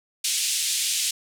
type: band-pass noise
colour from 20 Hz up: white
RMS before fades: -25 dBFS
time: 0.24-1.11 s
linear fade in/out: 5 ms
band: 2600 to 9700 Hz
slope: 24 dB/octave
effects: none